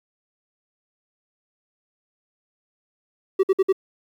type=tone bursts; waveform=triangle; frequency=383.3 Hz; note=G4; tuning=39 cents flat; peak=-12 dBFS; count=4; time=3.39-3.727 s; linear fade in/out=10 ms; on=43 ms; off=55 ms; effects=9-bit